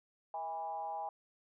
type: tone with frequency modulation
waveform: sine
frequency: 816 Hz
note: G#5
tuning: 31 cents flat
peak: -37 dBFS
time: 0.34-1.09 s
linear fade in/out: 2 ms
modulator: 171 Hz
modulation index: 0.78
effects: none

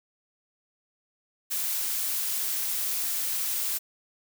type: noise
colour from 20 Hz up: blue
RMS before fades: -29 dBFS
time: 1.5-3.79 s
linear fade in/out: 20 ms
effects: none

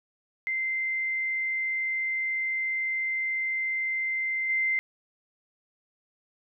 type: tone with level steps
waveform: sine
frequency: 2081 Hz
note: C7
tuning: 10 cents flat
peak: -26 / -23 dBFS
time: 0.47-4.79 s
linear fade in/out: 0 ms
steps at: 4.49 s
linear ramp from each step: 10 ms
effects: none

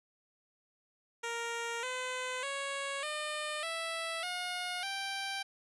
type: tone with pitch steps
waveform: 10% pulse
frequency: 466.2 / 508.4 / 554.4 / 604.6 / 659.3 / 719 / 784.1 Hz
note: A#4 / C5 / C#5 / D#5 / E5 / F#5 / G5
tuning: 0 / -50 / 0 / -50 / 0 / -50 / 0 cents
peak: -27 dBFS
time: 1.23-5.43 s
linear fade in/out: 10 ms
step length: 600 ms
effects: resampled to 24000 Hz

